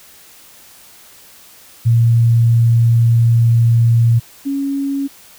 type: tone pair in turn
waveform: sine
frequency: 116.3 / 277.4 Hz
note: A#2 / C#4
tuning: -4 / +1 cents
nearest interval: octave + minor third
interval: 1505 cents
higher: second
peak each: -8 / -16 dBFS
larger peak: first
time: 1.85-4.2 / 4.45-5.08 s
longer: first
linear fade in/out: 20 ms
effects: white hiss -43 dBFS RMS until 5.38 s